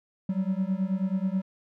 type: beating tone pair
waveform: triangle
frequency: 185.3 / 194.6 Hz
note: F#3 / G3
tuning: +3 / -12 cents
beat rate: 9.3 Hz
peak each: -26 dBFS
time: 0.29-1.42 s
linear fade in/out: 5 ms
effects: none